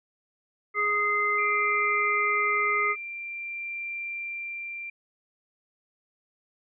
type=harmonic tone; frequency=415.3 Hz; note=G#4; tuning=in tune; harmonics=1 / 3 / 5; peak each=-33 / -26 / -25 dBFS; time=0.74-2.96 s; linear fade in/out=50 ms
type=tone with tremolo; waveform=sine; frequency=2367 Hz; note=D7; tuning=13 cents sharp; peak=-31 dBFS; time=1.38-4.9 s; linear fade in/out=5 ms; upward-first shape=sine; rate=0.48 Hz; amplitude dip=30%
effects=none